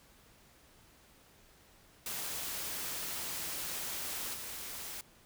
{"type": "noise with level steps", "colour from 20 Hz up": "white", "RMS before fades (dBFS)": [-39, -43], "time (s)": [2.06, 5.01], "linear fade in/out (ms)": 2, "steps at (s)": 4.33, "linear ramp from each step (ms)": 20, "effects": ["pink hiss -62 dBFS RMS until 5.25 s"]}